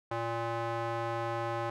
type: tone with band-pass filter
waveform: square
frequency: 116.1 Hz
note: A#2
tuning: 7 cents flat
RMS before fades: -34 dBFS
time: 0.11-1.7 s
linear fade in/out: 5 ms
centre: 880 Hz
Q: 1.2
effects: none